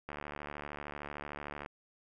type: click train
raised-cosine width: 0.5 ms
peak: -26 dBFS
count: 116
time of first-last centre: 0.09-1.661 s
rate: 73.2 Hz
effects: none